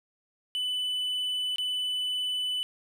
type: tone with dropouts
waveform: triangle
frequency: 2994 Hz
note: F#7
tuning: 20 cents sharp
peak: -26 dBFS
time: 0.55-2.63 s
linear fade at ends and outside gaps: 0 ms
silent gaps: 1.56-1.583 s
effects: none